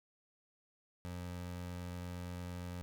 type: tone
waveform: 25% pulse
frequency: 88.7 Hz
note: F2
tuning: 27 cents sharp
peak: -38 dBFS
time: 1.05-2.82 s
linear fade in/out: 0 ms
effects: none